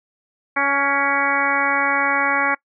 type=harmonic tone with a mistuned harmonic; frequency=280 Hz; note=C#4; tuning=18 cents sharp; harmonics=1 / 2 / 3 / 4 / 5 / 6 / 7 / 8; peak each=-29 / -28 / -24 / -23 / -24 / -24 / -24 / -24 dBFS; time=0.56-2.55 s; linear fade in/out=10 ms; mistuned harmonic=6; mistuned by=-19 cents; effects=noise-tail reverb RT60 0.1 s tail -23 dB re dry